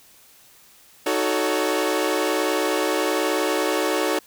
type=chord; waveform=sawtooth; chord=D# half-diminished seventh; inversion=none; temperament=equal with one note detuned; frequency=311.1 / 370 / 440 / 560.8 Hz; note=D#4 / F#4 / A4 / C#5; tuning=0 / 0 / 0 / +20 cents; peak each=-22 dBFS; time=1.06-4.19 s; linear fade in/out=5 ms; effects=white hiss -52 dBFS RMS until 4.26 s